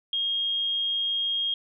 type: tone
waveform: sine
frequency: 3247 Hz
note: G#7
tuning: 40 cents flat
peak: -24 dBFS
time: 0.13-1.54 s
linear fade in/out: 2 ms
effects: none